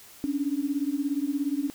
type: beating tone pair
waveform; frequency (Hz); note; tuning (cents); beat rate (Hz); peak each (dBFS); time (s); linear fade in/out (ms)
sine; 275.5 / 292.5; C#4 / D4; -11 / -7; 17; -28; 0.24-1.7; 0
effects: white hiss -50 dBFS RMS until 1.74 s